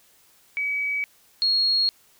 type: tone pair in turn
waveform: sine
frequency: 2277 / 4298 Hz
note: C#7 / C8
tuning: +46 / +46 cents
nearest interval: major seventh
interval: 1100 cents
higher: second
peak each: -23 / -18 dBFS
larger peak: second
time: 0.57-1.04 / 1.42-1.89 s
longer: neither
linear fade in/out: 0 ms
effects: white hiss -58 dBFS RMS until 2.19 s